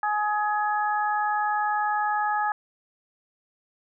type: harmonic tone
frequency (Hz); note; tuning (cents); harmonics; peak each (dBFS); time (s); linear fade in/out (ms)
420; G#4; +19; 2 / 3 / 4; -24 / -29 / -30; 0.03-2.52; 2
effects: none